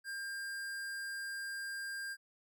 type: tone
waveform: square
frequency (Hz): 1600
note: G6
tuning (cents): +35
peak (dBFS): -40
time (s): 0.04-2.17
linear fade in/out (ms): 50
effects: none